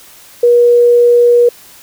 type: tone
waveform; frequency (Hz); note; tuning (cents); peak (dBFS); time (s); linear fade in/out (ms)
sine; 480; B4; -49; -4; 0.43-1.49; 5
effects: white hiss -39 dBFS RMS until 1.82 s